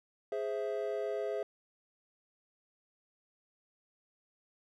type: chord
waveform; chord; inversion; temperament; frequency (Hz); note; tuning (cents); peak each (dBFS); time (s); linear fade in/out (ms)
triangle; Ab augmented; none; equal; 415.3 / 523.3 / 659.3; Ab4 / C5 / E5; 0 / 0 / 0; -34 / -37 / -36; 0.32-1.43; 2
effects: none